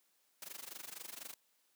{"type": "noise with amplitude modulation", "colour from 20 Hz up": "white", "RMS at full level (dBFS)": -45, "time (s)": [0.42, 1.34], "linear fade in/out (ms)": 2, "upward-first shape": "sine", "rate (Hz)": 24.1, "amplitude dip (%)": 90, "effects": ["white hiss -75 dBFS RMS until 1.75 s", "high-pass 200 Hz 12 dB/octave"]}